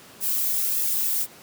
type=noise with flanger; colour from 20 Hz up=violet; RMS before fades=-24 dBFS; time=0.2-1.27 s; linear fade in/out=50 ms; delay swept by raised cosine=1.3 to 2.5 ms; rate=1.7 Hz; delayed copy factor=-0.75; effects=pink hiss -47 dBFS RMS until 1.42 s + high-pass 150 Hz 12 dB/octave